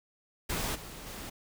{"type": "noise with level steps", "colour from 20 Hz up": "pink", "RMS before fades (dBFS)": [-33, -45, -42], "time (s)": [0.49, 1.3], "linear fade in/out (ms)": 10, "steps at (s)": [0.74, 1.06], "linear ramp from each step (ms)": 20, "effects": []}